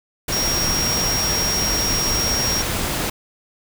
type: tone in noise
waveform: sine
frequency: 5600 Hz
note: F8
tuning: 4 cents sharp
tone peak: -20 dBFS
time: 0.32-2.62 s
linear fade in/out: 5 ms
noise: pink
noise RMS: -23 dBFS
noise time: 0.28-3.1 s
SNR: 0 dB
effects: none